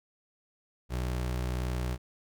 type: tone pair together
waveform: square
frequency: 61.7 / 123.4 Hz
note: B1 / B2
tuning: -1 / -1 cents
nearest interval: octave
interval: 1200 cents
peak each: -32 / -36 dBFS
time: 0.89-1.98 s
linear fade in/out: 50 ms
effects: none